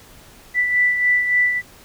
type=beating tone pair; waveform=sine; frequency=1975.5 / 1979 Hz; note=B6 / B6; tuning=0 / +3 cents; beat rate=3.5 Hz; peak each=-15 / -24 dBFS; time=0.54-1.62 s; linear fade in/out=50 ms; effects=pink hiss -46 dBFS RMS until 1.84 s